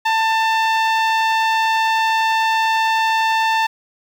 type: tone with low-pass filter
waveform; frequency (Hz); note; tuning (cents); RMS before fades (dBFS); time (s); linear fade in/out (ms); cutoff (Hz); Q
sawtooth; 891; A5; +22; -17; 0.05-3.67; 10; 3800; 0.88
effects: 7-bit